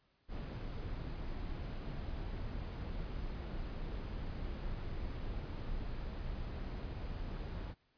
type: noise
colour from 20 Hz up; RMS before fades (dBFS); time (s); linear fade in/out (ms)
brown; -41; 0.28-7.75; 50
effects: pink hiss -75 dBFS RMS until 7.97 s + resampled to 11025 Hz